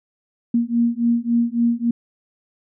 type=beating tone pair; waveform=sine; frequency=233.5 / 237.1 Hz; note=A#3 / A#3; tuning=+3 / +30 cents; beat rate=3.6 Hz; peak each=-19 dBFS; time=0.54-1.91 s; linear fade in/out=5 ms; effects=none